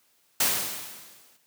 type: noise with exponential decay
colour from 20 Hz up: white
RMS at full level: -21 dBFS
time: 0.4-1.37 s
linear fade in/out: 5 ms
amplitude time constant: 210 ms
effects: white hiss -66 dBFS RMS until 1.46 s + high-pass 100 Hz 12 dB/octave